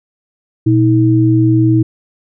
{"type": "tone pair together", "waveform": "sine", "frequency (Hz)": [119.79, 319.8], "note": ["A#2", "D#4"], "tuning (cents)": [48, 48], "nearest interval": "octave + perfect fourth", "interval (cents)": 1700, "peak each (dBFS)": -10, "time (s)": [0.66, 1.83], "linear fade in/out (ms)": 10, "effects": []}